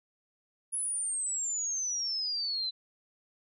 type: exponential sweep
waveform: sine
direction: down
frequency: 10470 to 4000 Hz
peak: -30 dBFS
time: 0.72-2.71 s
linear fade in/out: 20 ms
effects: none